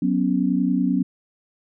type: chord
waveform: sine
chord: F# suspended fourth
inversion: none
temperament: equal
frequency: 185 / 246.9 / 277.2 Hz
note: F#3 / B3 / C#4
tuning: 0 / 0 / 0 cents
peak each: -22 dBFS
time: 0.02-1.03 s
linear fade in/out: 5 ms
effects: none